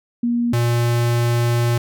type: tone pair in turn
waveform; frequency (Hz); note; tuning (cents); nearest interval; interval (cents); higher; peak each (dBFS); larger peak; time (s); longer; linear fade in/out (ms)
sine / square; 237.8 / 118.9; A#3 / A#2; +35 / +35; octave; 1200; first; -16; neither; 0.23-0.53 / 0.53-1.78; second; 5
effects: none